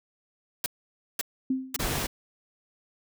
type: noise bursts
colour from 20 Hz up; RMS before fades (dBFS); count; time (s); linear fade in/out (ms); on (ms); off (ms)
white; -28; 3; 0.64-1.763; 2; 21; 530
type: tone with exponential decay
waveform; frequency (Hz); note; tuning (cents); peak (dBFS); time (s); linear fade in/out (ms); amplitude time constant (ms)
sine; 261.6; C4; 0; -21; 1.5-1.85; 5; 76
type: noise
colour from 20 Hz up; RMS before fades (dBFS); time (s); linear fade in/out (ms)
pink; -29; 1.79-2.07; 10
effects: none